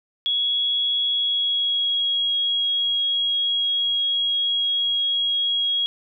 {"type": "tone with pitch glide", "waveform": "sine", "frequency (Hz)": [3345, 3299], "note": ["G#7", "G#7"], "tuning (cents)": [12, -12], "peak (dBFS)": -19, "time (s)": [0.26, 5.86], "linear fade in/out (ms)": 0, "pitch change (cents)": -24, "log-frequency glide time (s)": [1.08, 2.12], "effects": []}